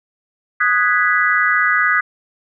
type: chord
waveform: sine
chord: G# minor seventh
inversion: second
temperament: equal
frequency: 1244.5 / 1480 / 1661.2 / 1975.5 Hz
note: D#6 / F#6 / G#6 / B6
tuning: 0 / 0 / 0 / 0 cents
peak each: -18 dBFS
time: 0.6-2.01 s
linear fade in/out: 10 ms
effects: none